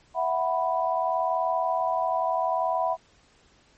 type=chord; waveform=sine; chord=E suspended second; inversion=none; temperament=equal; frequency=659.3 / 740 / 987.8 Hz; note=E5 / F#5 / B5; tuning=0 / 0 / 0 cents; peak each=-27 dBFS; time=0.14-2.97 s; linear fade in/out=50 ms; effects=pink hiss -60 dBFS RMS until 3.77 s + MP3 32 kbps